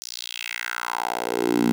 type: tone with high-pass filter sweep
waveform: 10% pulse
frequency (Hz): 59.2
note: A#1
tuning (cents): +27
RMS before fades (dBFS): -26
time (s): 0.02-1.72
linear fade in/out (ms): 0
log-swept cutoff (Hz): 5700 to 220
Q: 3.2
effects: none